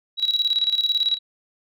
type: tone with tremolo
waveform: sine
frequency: 3887 Hz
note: B7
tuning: 28 cents flat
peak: -16 dBFS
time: 0.17-1.19 s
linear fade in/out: 50 ms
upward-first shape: square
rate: 18 Hz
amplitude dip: 70%
effects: none